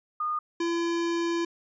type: tone pair in turn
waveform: sine / square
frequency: 1224 / 338.7 Hz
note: D#6 / E4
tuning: -29 / +47 cents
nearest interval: octave + minor seventh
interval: 2224 cents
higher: first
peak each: -26 dBFS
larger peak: neither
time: 0.2-0.39 / 0.6-1.45 s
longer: second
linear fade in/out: 5 ms
effects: resampled to 16000 Hz